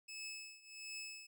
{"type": "tone with tremolo", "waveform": "20% pulse", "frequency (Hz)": 2600, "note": "E7", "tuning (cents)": -24, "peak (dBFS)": -39, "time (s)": [0.08, 1.27], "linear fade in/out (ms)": 10, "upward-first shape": "triangle", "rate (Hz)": 1.4, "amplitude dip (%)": 90, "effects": []}